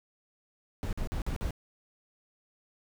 brown noise bursts, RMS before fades -32 dBFS, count 5, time 0.83-1.508 s, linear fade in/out 0 ms, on 98 ms, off 47 ms, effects none

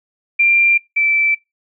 sine tone pair in turn, 2377 / 2327 Hz, D7 / D7, +20 / -17 cents, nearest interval unison, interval 37 cents, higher first, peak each -9 / -12 dBFS, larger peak first, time 0.39-0.78 / 0.96-1.35 s, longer neither, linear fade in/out 10 ms, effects noise-tail reverb RT60 0.2 s tail -23 dB re dry

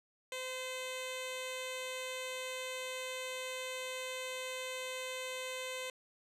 10% pulse tone with notch filter, 514 Hz, C5, 31 cents flat, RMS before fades -41 dBFS, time 0.32-5.9 s, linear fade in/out 2 ms, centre 1300 Hz, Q 1.1, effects low-pass 10000 Hz 12 dB/octave

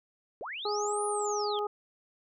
sine linear two-way sweep, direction up then down, 349.2 to 9800 to 3089 Hz, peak -36 dBFS, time 0.41-1.59 s, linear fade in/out 0 ms, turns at 1.05 s
harmonic tone, 415.3 Hz, G#4, in tune, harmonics 1 / 2 / 3, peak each -31 / -34 / -36 dBFS, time 0.65-1.67 s, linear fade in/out 5 ms
effects none

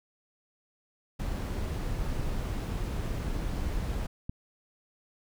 brown noise, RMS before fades -32 dBFS, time 1.19-4.07 s, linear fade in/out 10 ms
clicks, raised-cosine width 5 ms, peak -22 dBFS, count 6, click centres 2.124 / 2.197 / 3.364 / 3.536 / 3.668 / 4.295 s
effects none

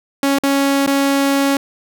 sawtooth tone with dropouts, 277.1 Hz, C#4, 1 cent flat, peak -9 dBFS, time 0.23-1.57 s, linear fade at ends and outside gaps 2 ms, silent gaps 0.386-0.435 / 0.864-0.874 s, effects none

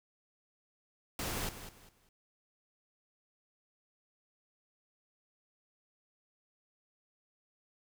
pink noise with echo, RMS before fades -37 dBFS, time 1.19-1.49 s, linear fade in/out 2 ms, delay 200 ms, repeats 3, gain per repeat -11 dB, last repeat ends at 2.09 s, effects none

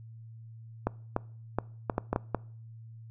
clicks, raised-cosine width 1 ms, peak -13 dBFS, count 8, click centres 0.87 / 1.164 / 1.586 / 1.898 / 1.981 / 2.13 / 2.161 / 2.347 s, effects noise-tail reverb RT60 0.5 s tail -23 dB re dry + added 113 Hz sine -45 dBFS peak until 3.1 s

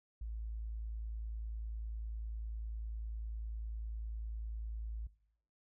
sine tone, 55 Hz, A1, in tune, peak -39 dBFS, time 0.21-5.07 s, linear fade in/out 5 ms, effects noise-tail reverb RT60 0.7 s tail -20 dB re dry

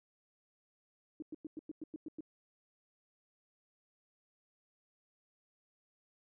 sine tone bursts, 311 Hz, D#4, 1 cent flat, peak -40 dBFS, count 9, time 1.2-2.207 s, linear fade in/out 2 ms, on 23 ms, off 100 ms, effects none

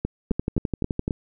two click trains, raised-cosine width 3 ms, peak -11 / -11 dBFS, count 10 / 5, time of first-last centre 0.31-1.079 / 0.05-1.108 s, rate 11.7 / 3.78 Hz, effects none

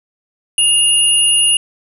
sine tone pair together, 2836 / 9910 Hz, F7 / D#9, +26 / -8 cents, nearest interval octave + minor seventh, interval 2166 cents, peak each -12 dBFS, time 0.58-1.57 s, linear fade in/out 2 ms, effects none

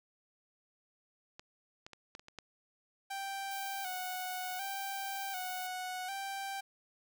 clicks, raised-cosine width 0.2 ms, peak -30 / -30 / -32 / -29 / -35 / -34 / -27 dBFS, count 7, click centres 1.395 / 1.865 / 1.933 / 2.151 / 2.195 / 2.284 / 2.387 s
sawtooth tone with vibrato, 760 Hz, F#5, 46 cents sharp, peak -34 dBFS, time 3.1-6.61 s, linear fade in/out 10 ms, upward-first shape square, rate 0.67 Hz, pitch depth 54 cents each way
violet noise, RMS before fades -47 dBFS, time 3.51-5.67 s, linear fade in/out 5 ms
effects none

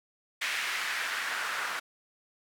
white noise with band-pass filter sweep, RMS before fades -33 dBFS, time 0.41-1.8 s, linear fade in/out 10 ms, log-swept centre 2100 to 1300 Hz, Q 2.1, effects none

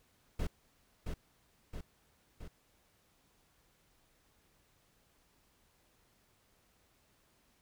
brown noise with echo, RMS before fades -34 dBFS, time 0.39-0.47 s, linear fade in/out 5 ms, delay 670 ms, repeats 3, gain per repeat -4 dB, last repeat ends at 2.48 s, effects pink hiss -71 dBFS RMS until 7.61 s

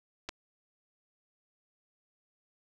clicks, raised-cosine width 0.2 ms, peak -21 dBFS, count 2, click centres 0.289 / 0.292 s, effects none

